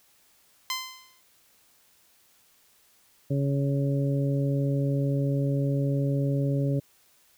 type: tone with exponential decay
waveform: 10% pulse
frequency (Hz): 1034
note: C6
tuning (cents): -21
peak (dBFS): -17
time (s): 0.7-1.21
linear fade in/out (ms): 1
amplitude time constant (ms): 110
type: harmonic tone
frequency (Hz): 139.5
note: C#3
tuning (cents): +11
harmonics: 1 / 2 / 3 / 4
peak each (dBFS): -24 / -30 / -35 / -34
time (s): 3.3-6.8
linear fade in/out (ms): 10
effects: white hiss -62 dBFS RMS until 7.37 s